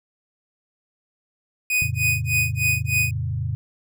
45% pulse tone with tremolo, 2489 Hz, D#7, in tune, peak -17 dBFS, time 1.7-3.11 s, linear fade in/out 2 ms, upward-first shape sine, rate 3.3 Hz, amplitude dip 100%
sine chord, F augmented, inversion none, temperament equal with one note detuned, 87.31 / 112.44 / 138.59 Hz, F2 / A2 / C#3, 0 / +38 / 0 cents, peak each -28 / -26 / -28 dBFS, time 1.82-3.55 s, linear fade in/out 0 ms
effects none

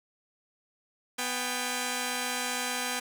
5% pulse tone pair together, 248.1 / 799.6 Hz, B3 / G5, +8 / +34 cents, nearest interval octave + minor sixth, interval 2026 cents, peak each -21 dBFS, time 1.18-3 s, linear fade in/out 10 ms, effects none

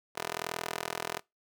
15% pulse tone with high-pass filter, 41.2 Hz, E1, in tune, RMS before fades -37 dBFS, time 0.15-1.2 s, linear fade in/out 20 ms, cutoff 590 Hz, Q 0.8, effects noise-tail reverb RT60 0.2 s tail -23 dB re dry

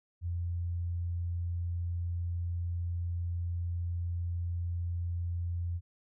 sine tone, 86.5 Hz, F2, 16 cents flat, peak -31 dBFS, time 0.21-5.81 s, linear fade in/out 50 ms, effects none

